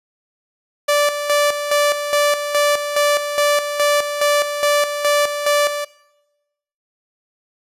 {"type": "tone with tremolo", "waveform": "sawtooth", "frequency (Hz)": 584, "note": "D5", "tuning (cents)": -10, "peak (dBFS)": -9, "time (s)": [0.88, 5.85], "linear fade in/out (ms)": 10, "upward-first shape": "square", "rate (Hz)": 2.4, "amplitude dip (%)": 60, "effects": ["noise-tail reverb RT60 1.0 s tail -22 dB re dry", "resampled to 32000 Hz"]}